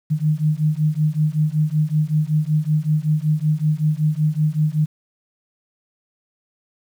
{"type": "beating tone pair", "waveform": "sine", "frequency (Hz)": [150.7, 156], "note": ["D3", "D#3"], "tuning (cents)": [45, 5], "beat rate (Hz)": 5.3, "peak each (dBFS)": -19, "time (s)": [0.1, 4.86], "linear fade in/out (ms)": 20, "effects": ["8-bit"]}